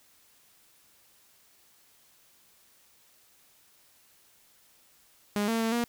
sawtooth tone with pitch steps, 205.9 / 227.4 / 225.3 / 237.2 Hz, G#3 / A#3 / A3 / A#3, -15 / -43 / +41 / +30 cents, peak -22 dBFS, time 5.36-5.84 s, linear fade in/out 0 ms, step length 120 ms, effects white hiss -62 dBFS RMS until 5.88 s

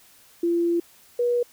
sine tone pair in turn, 341.6 / 483.1 Hz, F4 / B4, -38 / -38 cents, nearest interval tritone, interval 600 cents, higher second, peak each -19 dBFS, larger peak neither, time 0.43-0.8 / 1.19-1.43 s, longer first, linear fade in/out 5 ms, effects white hiss -54 dBFS RMS until 1.52 s

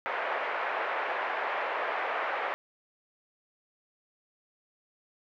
pink band-pass noise, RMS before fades -32 dBFS, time 0.06-2.54 s, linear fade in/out 0 ms, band 540 to 2200 Hz, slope 24 dB/octave, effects none

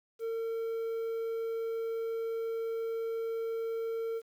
triangle tone with quantisation, 454.3 Hz, A#4, 45 cents flat, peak -30 dBFS, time 0.19-4.22 s, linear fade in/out 50 ms, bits 10, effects none

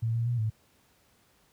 sine tone with pitch steps, 113.8 / 116.2 / 120.6 / 109.4 Hz, A#2 / A#2 / B2 / A2, -41 / -5 / -41 / -9 cents, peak -25 dBFS, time 0.02-0.5 s, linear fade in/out 10 ms, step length 120 ms, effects pink hiss -65 dBFS RMS until 1.52 s + high-pass 60 Hz 12 dB/octave

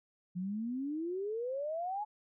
sine exponential sweep, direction up, 174.61 to 860 Hz, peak -34 dBFS, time 0.35-2.05 s, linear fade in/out 20 ms, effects none

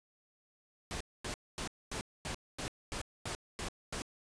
pink noise bursts, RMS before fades -39 dBFS, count 10, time 0.91-4.02 s, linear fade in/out 0 ms, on 95 ms, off 240 ms, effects resampled to 22050 Hz

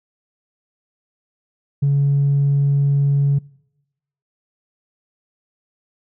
triangle tone with tanh clipping, 140.9 Hz, C#3, 29 cents sharp, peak -13 dBFS, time 1.82-3.39 s, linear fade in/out 10 ms, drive 5 dB, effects noise-tail reverb RT60 0.9 s tail -24 dB re dry

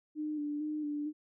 sine tone with vibrato, 299 Hz, D4, 31 cents sharp, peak -33 dBFS, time 0.15-1.13 s, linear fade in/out 50 ms, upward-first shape square, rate 2.2 Hz, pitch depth 28 cents each way, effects none

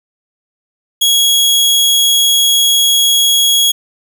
sawtooth tone, 3322 Hz, G#7, in tune, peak -5 dBFS, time 1.01-3.72 s, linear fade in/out 10 ms, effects none

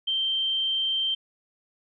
sine tone, 3136 Hz, G7, in tune, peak -23 dBFS, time 0.07-1.15 s, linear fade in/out 10 ms, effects none

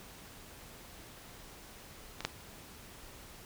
clicks, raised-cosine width 0.2 ms, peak -22 / -13 dBFS, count 2, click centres 2.206 / 2.25 s, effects pink hiss -52 dBFS RMS until 3.45 s

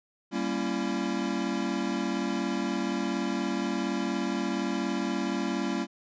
square chord, G diminished seventh, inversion none, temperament equal with one note detuned, 196 / 233.1 / 277.2 / 337.3 Hz, G3 / Bb3 / Db4 / Fb4, 0 / 0 / 0 / +40 cents, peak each -34 dBFS, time 0.31-5.87 s, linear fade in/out 50 ms, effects resampled to 16000 Hz

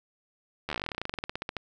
slowing click train, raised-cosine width 0.3 ms, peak -16 dBFS, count 26, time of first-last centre 0.69-1.567 s, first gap 12 ms, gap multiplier 1.08, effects none

